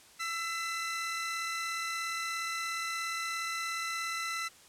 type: tone pair together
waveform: sawtooth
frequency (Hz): 1333 / 2018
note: E6 / B6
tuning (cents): +19 / +37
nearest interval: perfect fifth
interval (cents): 718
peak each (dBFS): -32 / -33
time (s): 0.19-4.49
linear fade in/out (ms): 20
effects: white hiss -57 dBFS RMS until 4.68 s + low-pass 10000 Hz 12 dB/octave